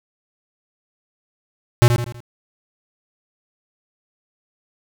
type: tone with echo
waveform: square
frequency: 120 Hz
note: B2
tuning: 49 cents flat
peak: -8 dBFS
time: 1.82-1.88 s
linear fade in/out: 0 ms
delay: 81 ms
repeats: 4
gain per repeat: -7 dB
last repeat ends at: 2.204 s
effects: none